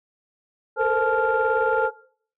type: tone cluster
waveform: sine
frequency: 441.8 / 460.3 / 517 / 865 / 1394 Hz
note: A4 / A#4 / C5 / A5 / F6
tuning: +7 / -22 / -21 / -30 / -4 cents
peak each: -24 dBFS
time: 0.76-1.91 s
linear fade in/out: 50 ms
effects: noise-tail reverb RT60 0.5 s tail -17 dB re dry + tanh soft clip ceiling -11 dBFS